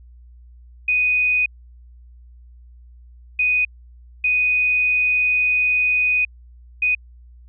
sine tone bursts at uneven times, 2489 Hz, D#7, in tune, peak -15 dBFS, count 4, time 0.88-1.46 / 3.39-3.65 / 4.24-6.25 / 6.82-6.95 s, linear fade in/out 5 ms, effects added 60 Hz sine -42 dBFS peak until 7.48 s

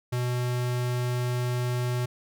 square tone, 123.47 Hz, B2, in tune, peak -26 dBFS, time 0.12-2.06 s, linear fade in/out 10 ms, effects none

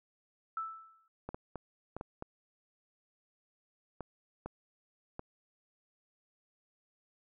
sine tone with exponential decay, 1318.5 Hz, E6, in tune, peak -32 dBFS, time 0.57-1.08 s, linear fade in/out 2 ms, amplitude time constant 110 ms
clicks, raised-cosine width 1 ms, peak -26 dBFS, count 9, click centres 1.29 / 1.345 / 1.557 / 1.966 / 2.011 / 2.224 / 4.007 / 4.46 / 5.194 s
effects none

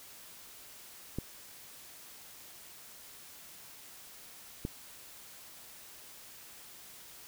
clicks, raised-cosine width 3 ms, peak -21 dBFS, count 2, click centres 1.186 / 4.651 s, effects white hiss -52 dBFS RMS until 7.27 s

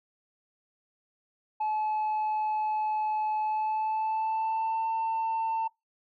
sine tone with pitch glide, 859 to 897 Hz, A5 to A5, -42 to +33 cents, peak -24 dBFS, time 1.6-5.68 s, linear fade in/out 10 ms, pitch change +75 cents, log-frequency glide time 3.41-4.88 s, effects noise-tail reverb RT60 0.2 s tail -25 dB re dry + tanh soft clip ceiling -25 dBFS

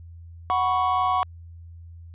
triangle chord, F# suspended fourth, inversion none, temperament just, 740 / 986.7 / 1110 Hz, F#5 / B5 / C#6, 0 / -2 / +2 cents, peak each -22 / -25 / -21 dBFS, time 0.5-1.23 s, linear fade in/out 0 ms, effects added 84 Hz sine -40 dBFS peak until 2.14 s + resampled to 8000 Hz

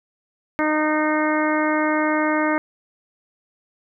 harmonic tone, 306.8 Hz, D#4, 24 cents flat, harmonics 1 / 2 / 3 / 4 / 5 / 6 / 7, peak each -21 / -24 / -26 / -27 / -28 / -29 / -29 dBFS, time 0.59-2.58 s, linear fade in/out 0 ms, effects none

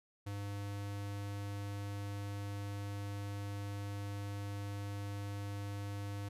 square tone, 101 Hz, G#2, 48 cents flat, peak -40 dBFS, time 0.26-6.29 s, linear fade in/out 10 ms, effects resampled to 32000 Hz

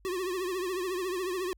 square tone with vibrato, 367 Hz, F#4, 14 cents flat, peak -31 dBFS, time 0.05-1.53 s, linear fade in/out 0 ms, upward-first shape triangle, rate 14 Hz, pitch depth 110 cents each way, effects added 50 Hz sine -58 dBFS peak until 1.57 s

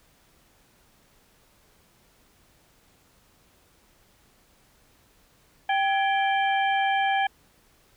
harmonic tone with a mistuned harmonic, 784 Hz, G5, in tune, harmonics 1 / 2 / 3 / 4, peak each -22 / -28 / -32 / -34 dBFS, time 5.69-7.27 s, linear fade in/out 5 ms, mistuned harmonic 2, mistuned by +120 cents, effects pink hiss -61 dBFS RMS until 7.96 s

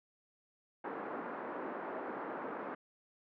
pink band-pass noise, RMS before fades -42 dBFS, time 0.84-2.75 s, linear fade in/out 5 ms, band 260 to 1500 Hz, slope 24 dB/octave, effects none

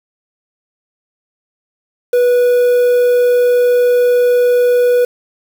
triangle tone with quantisation, 489.7 Hz, B4, 15 cents flat, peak -6 dBFS, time 2.13-5.05 s, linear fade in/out 5 ms, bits 5, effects none

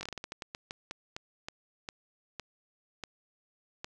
slowing click train, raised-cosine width 0.2 ms, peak -21 dBFS, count 18, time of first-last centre 0.01-3.845 s, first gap 20 ms, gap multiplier 1.26, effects none

